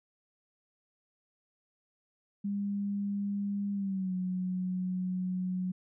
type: tone with pitch glide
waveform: sine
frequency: 201.4 to 183.62 Hz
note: G3 to F#3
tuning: +47 to -13 cents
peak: -30 dBFS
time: 2.44-5.72 s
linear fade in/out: 10 ms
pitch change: -160 cents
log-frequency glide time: 3.73-4.14 s
effects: none